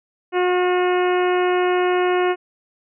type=harmonic tone with a mistuned harmonic; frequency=361.4 Hz; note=F#4; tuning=41 cents flat; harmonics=1 / 2 / 3 / 4 / 5 / 6 / 7 / 8; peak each=-17 / -23 / -27 / -29 / -31 / -33 / -34 / -35 dBFS; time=0.32-2.36 s; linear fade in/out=50 ms; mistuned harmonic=4; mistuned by=-15 cents; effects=none